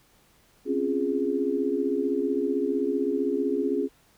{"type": "chord", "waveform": "sine", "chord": "Db major seventh", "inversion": "third", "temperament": "equal", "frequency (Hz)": [261.6, 277.2, 349.2, 415.3], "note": ["C4", "Db4", "F4", "Ab4"], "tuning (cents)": [0, 0, 0, 0], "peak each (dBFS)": [-31, -28, -30, -27], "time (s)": [0.65, 3.89], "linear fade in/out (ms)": 50, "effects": ["pink hiss -61 dBFS RMS until 4.17 s"]}